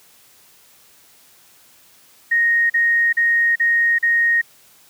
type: tone bursts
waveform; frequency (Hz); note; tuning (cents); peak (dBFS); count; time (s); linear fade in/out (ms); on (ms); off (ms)
sine; 1864.7; A#6; 0; -13; 5; 2.31-4.416; 10; 390; 39
effects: white hiss -51 dBFS RMS until 4.89 s + high-pass 60 Hz 12 dB/octave

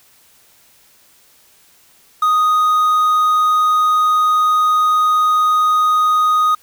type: tone with quantisation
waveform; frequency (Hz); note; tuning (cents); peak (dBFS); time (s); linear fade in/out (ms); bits
triangle; 1244.5; D#6; 0; -9; 2.22-6.55; 5; 6
effects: white hiss -51 dBFS RMS until 6.62 s

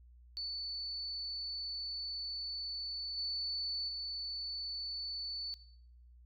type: tone with level steps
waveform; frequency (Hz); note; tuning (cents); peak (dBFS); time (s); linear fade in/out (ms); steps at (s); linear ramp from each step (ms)
sine; 4482; C#8; +18; -37 / -34 / -37; 0.37-5.54; 0; 3.17 / 3.88; 10
effects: noise-tail reverb RT60 0.7 s tail -18 dB re dry + added 60 Hz sine -56 dBFS peak until 6.25 s

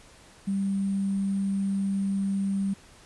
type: tone with sample-and-hold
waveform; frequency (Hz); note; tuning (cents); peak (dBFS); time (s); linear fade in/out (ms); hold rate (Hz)
sine; 196; G3; 0; -24; 0.47-2.74; 10; 8820
effects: pink hiss -53 dBFS RMS until 3.05 s + resampled to 24000 Hz

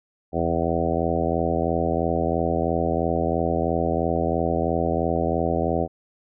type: harmonic tone with a mistuned harmonic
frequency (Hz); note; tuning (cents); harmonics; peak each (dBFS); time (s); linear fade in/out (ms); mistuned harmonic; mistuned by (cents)
83; E2; +12; 1 / 2 / 3 / 4 / 5 / 6 / 7 / 8 / 9; -29 / -29 / -29 / -29 / -29 / -29 / -29 / -29 / -29; 0.32-5.88; 50; 1; -62
effects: none

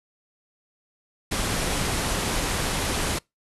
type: low-pass noise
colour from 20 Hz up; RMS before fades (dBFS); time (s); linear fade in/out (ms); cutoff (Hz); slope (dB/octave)
pink; -26; 1.31-3.19; 10; 12000; 96
effects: noise-tail reverb RT60 0.2 s tail -26 dB re dry

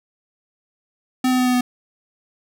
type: tone with pitch steps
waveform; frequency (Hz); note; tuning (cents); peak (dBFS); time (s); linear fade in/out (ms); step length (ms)
square; 255.7 / 253.8 / 251.9 / 250 / 248.1; C4 / B3 / B3 / B3 / B3; -40 / +47 / +34 / +21 / +8; -16; 1.24-1.61; 5; 74
effects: none

